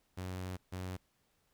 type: tone bursts at uneven times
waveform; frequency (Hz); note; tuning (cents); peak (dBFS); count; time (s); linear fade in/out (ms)
sawtooth; 92.1; F#2; -7; -35; 2; 0.17-0.57 / 0.72-0.97; 10
effects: pink hiss -75 dBFS RMS until 1.53 s